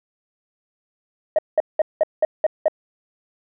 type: tone bursts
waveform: sine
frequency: 622.3 Hz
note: D#5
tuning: in tune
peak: -11 dBFS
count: 7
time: 1.36-2.682 s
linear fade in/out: 2 ms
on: 26 ms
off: 190 ms
effects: tanh soft clip ceiling -10 dBFS